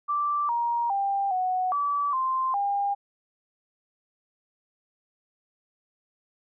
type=tone with pitch steps; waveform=sine; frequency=1171 / 943 / 793 / 739 / 1151 / 1045 / 804 Hz; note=D6 / A#5 / G5 / F#5 / D6 / C6 / G5; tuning=-5 / +20 / +20 / -2 / -35 / -2 / +44 cents; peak=-23 dBFS; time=0.08-2.95 s; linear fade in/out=20 ms; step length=410 ms; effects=none